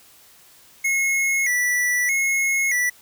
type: tone with vibrato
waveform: square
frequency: 2064 Hz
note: C7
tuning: 24 cents flat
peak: -19 dBFS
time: 0.84-2.9 s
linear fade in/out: 10 ms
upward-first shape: square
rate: 0.8 Hz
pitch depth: 87 cents each way
effects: white hiss -51 dBFS RMS until 3.01 s